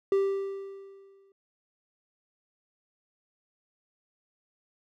triangle tone with exponential decay, 392 Hz, G4, in tune, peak -18 dBFS, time 0.12-1.32 s, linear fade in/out 2 ms, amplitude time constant 260 ms, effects none

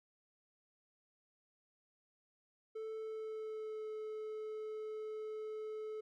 triangle tone with pitch glide, 440 to 432.2 Hz, A4 to A4, 0 to -31 cents, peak -39 dBFS, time 2.75-6.01 s, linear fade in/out 10 ms, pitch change -31 cents, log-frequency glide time 2.96-3.89 s, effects none

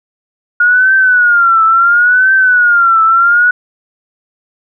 sine tone with vibrato, 1431 Hz, F6, 42 cents sharp, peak -5 dBFS, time 0.6-3.51 s, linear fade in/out 5 ms, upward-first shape triangle, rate 0.72 Hz, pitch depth 150 cents each way, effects none

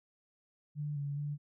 sine tone with pitch steps, 147.9 / 142.6 / 146.2 Hz, D3 / C#3 / D3, +13 / +49 / -7 cents, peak -34 dBFS, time 0.75-1.38 s, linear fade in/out 50 ms, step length 210 ms, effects none

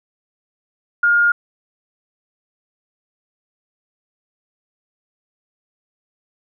sine tone, 1418 Hz, F6, 26 cents sharp, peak -11 dBFS, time 1.03-1.32 s, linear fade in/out 5 ms, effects none

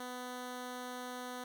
10% pulse tone, 249.4 Hz, B3, 17 cents sharp, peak -33 dBFS, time 0-1.44 s, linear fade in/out 2 ms, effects none

